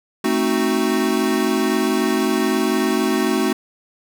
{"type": "chord", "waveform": "square", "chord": "A diminished seventh", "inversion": "none", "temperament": "equal with one note detuned", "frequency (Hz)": [220, 263.9, 311.1, 370], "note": ["A3", "C4", "Eb4", "Gb4"], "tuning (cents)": [0, 15, 0, 0], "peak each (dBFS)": [-23, -23, -24, -22], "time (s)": [0.24, 3.53], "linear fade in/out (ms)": 5, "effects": []}